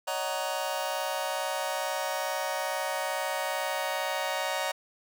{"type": "chord", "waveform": "sawtooth", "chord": "D# minor seventh", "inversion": "third", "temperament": "just", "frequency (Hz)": [560, 622.3, 746.7, 933.4], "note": ["C#5", "D#5", "F#5", "A#5"], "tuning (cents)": [18, 0, 16, 2], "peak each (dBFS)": -31, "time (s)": [0.07, 4.72], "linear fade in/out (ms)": 10, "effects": []}